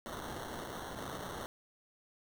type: noise with sample-and-hold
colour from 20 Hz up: white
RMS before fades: -43 dBFS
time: 0.06-1.46 s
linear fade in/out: 0 ms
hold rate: 2450 Hz
effects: none